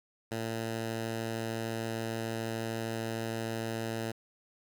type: tone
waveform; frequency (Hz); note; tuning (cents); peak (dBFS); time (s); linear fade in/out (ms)
10% pulse; 113.3; A#2; -49; -25; 0.31-4.12; 10
effects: 10-bit